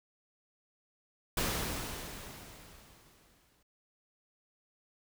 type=noise with exponential decay; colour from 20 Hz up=pink; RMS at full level=-31 dBFS; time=1.37-3.63 s; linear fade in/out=5 ms; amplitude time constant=490 ms; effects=none